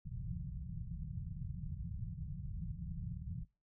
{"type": "low-pass noise", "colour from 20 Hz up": "white", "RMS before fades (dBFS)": -43, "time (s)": [0.05, 3.45], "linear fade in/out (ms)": 10, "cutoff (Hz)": 180, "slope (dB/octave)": 96, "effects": ["noise-tail reverb RT60 0.3 s tail -22 dB re dry"]}